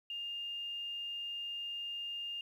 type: tone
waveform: sine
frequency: 2814 Hz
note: F7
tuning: 12 cents sharp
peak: -38 dBFS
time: 0.1-2.41 s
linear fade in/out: 2 ms
effects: 11-bit